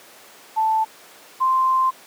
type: tone pair in turn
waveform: sine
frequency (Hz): 880 / 1044.3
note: A5 / C6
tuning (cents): 0 / -4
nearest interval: minor third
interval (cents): 296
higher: second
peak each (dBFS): -16 / -15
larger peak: second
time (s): 0.56-0.85 / 1.4-1.91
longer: second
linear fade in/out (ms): 20
effects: pink hiss -45 dBFS RMS until 2.06 s + high-pass 400 Hz 12 dB/octave